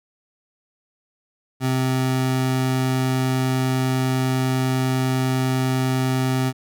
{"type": "tone", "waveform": "25% pulse", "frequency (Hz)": 130, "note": "C3", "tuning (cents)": -11, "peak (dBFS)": -15, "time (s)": [1.6, 6.53], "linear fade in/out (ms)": 50, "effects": []}